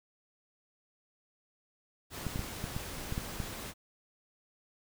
pink noise, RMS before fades -42 dBFS, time 2.1-3.74 s, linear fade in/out 50 ms
clicks, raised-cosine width 5 ms, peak -22 dBFS, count 8, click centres 2.267 / 2.359 / 2.393 / 2.641 / 2.765 / 3.124 / 3.179 / 3.402 s
effects none

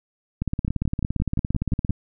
two click trains, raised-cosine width 5 ms, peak -12 / -11 dBFS, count 8 / 27, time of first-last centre 0.68-1.895 / 0.42-1.906 s, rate 5.76 / 17.5 Hz, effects none

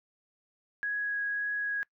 sine tone with vibrato, 1661.2 Hz, G#6, in tune, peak -29 dBFS, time 0.83-1.83 s, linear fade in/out 0 ms, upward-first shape triangle, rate 1.8 Hz, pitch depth 9 cents each way, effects noise-tail reverb RT60 0.1 s tail -23 dB re dry

